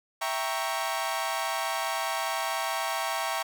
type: chord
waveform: sawtooth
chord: E diminished seventh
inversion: none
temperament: equal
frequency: 659.3 / 784 / 932.3 / 1108.7 Hz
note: E5 / G5 / Bb5 / Db6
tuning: 0 / 0 / 0 / 0 cents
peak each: -30 dBFS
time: 0.21-3.43 s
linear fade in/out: 10 ms
effects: none